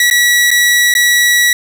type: tone with dropouts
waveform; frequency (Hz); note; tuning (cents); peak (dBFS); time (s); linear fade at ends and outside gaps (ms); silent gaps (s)
sawtooth; 1937; B6; -34; -4; 0-1.53; 2; 0.101-0.11 / 0.506-0.513 / 0.94-0.951
effects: 7-bit